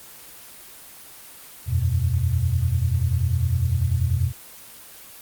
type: chord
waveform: sine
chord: E suspended second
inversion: none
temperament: equal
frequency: 82.41 / 92.5 / 123.47 Hz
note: E2 / F#2 / B2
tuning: 0 / 0 / 0 cents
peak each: -23 dBFS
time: 1.66-4.33 s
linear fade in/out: 50 ms
effects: white hiss -43 dBFS RMS until 5.21 s + Opus 24 kbps